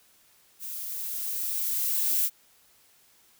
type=noise with level ramp; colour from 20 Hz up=violet; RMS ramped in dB=-37 to -24 dBFS; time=0.59-2.3 s; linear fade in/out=50 ms; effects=white hiss -61 dBFS RMS until 3.39 s